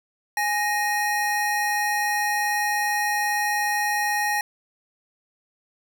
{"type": "tone pair together", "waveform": "square", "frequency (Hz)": [830.6, 1866.9], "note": ["G#5", "A#6"], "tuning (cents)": [0, 2], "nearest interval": "octave + major second", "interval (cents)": 1402, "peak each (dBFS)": -25, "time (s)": [0.37, 4.41], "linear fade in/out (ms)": 2, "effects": []}